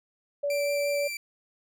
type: tone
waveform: sine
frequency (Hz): 573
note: D5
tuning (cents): -43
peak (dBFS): -25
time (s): 0.43-1.08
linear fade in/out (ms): 10
type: tone with vibrato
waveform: sawtooth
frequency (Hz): 2349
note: D7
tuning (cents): 0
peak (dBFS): -29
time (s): 0.5-1.17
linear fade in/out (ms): 2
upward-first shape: sine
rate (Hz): 5.7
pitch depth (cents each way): 11
effects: none